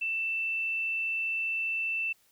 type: tone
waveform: sine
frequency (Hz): 2665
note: E7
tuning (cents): +18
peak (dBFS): -28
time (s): 0.01-2.13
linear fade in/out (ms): 10
effects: white hiss -66 dBFS RMS until 2.31 s